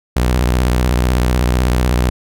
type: tone with vibrato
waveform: sawtooth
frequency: 61.74 Hz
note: B1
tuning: in tune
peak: -8 dBFS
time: 0.16-2.1 s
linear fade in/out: 5 ms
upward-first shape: square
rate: 16 Hz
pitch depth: 140 cents each way
effects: none